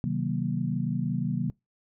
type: chord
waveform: sine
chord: C half-diminished seventh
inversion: none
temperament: just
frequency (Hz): 130.81 / 156.98 / 188.37 / 235.5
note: C3 / Eb3 / Gb3 / Bb3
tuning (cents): 0 / +16 / +31 / +18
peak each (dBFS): -31 / -31 / -31 / -32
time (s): 0.04-1.5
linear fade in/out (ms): 0
effects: noise-tail reverb RT60 0.2 s tail -24 dB re dry